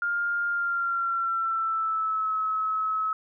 sine tone with pitch glide, 1406 to 1289.3 Hz, F6 to E6, +11 to -39 cents, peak -24 dBFS, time 0.02-3.13 s, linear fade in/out 2 ms, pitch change -150 cents, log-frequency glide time 0.48-2.33 s, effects none

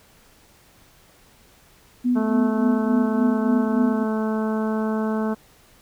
sine tone with tremolo, 246.9 Hz, B3, in tune, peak -16 dBFS, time 2.04-4.05 s, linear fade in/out 20 ms, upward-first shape sine, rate 3.5 Hz, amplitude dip 70%
harmonic tone, 218.1 Hz, A3, 15 cents flat, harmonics 1 / 2 / 3 / 4 / 5 / 6 / 7, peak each -22 / -28 / -32 / -34 / -36 / -38 / -39 dBFS, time 2.15-5.35 s, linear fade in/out 20 ms
effects pink hiss -54 dBFS RMS until 5.81 s

